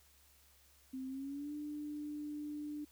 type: tone with pitch glide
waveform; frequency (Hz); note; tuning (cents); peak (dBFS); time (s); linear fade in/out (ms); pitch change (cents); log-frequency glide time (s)
sine; 261.6 to 297; C4 to D4; 0 to +20; -40; 0.93-2.85; 10; +220; 1.07-1.53
effects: added 69 Hz sine -69 dBFS peak until 2.91 s + white hiss -67 dBFS RMS until 2.91 s